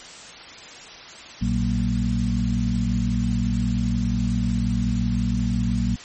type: harmonic tone with a mistuned harmonic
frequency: 58.27 Hz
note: A#1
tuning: in tune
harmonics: 1 / 2 / 3 / 4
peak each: -25 / -25 / -25 / -25 dBFS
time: 1.41-5.96 s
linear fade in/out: 10 ms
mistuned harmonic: 3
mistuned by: +120 cents
effects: white hiss -40 dBFS RMS until 6.04 s + MP3 32 kbps